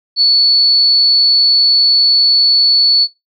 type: tone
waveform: sine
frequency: 4435 Hz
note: C#8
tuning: in tune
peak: -6 dBFS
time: 0.16-3.08 s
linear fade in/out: 50 ms
effects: noise-tail reverb RT60 0.2 s tail -21 dB re dry